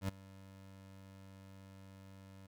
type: tone with ADSR envelope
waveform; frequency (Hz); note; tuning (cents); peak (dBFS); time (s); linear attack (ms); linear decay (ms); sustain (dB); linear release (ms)
25% pulse; 96.5; G2; -27; -29; 0.01-2.47; 77; 9; -21; 11
effects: none